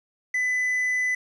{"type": "tone with quantisation", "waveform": "triangle", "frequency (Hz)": 2002, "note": "B6", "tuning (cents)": 23, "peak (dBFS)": -20, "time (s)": [0.34, 1.15], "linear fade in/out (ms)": 5, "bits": 8, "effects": ["low-pass 10000 Hz 12 dB/octave"]}